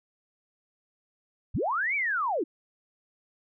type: linear two-way sweep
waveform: sine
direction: up then down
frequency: 36.6 to 2349 to 268.8 Hz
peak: -25 dBFS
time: 1.54-2.44 s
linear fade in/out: 10 ms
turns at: 1.95 s
effects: none